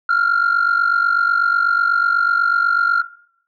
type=tone pair together; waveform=sine; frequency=1365 / 1413.1 Hz; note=F6 / F6; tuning=-40 / +20 cents; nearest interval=minor second; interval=60 cents; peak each=-14 dBFS; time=0.09-3.02 s; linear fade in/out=5 ms; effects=noise-tail reverb RT60 0.6 s tail -19 dB re dry + tanh soft clip ceiling -9 dBFS